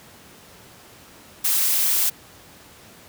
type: noise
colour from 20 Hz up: blue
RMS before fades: -20 dBFS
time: 1.44-2.1 s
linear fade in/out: 10 ms
effects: pink hiss -47 dBFS RMS until 3.08 s + high-pass 80 Hz 12 dB/octave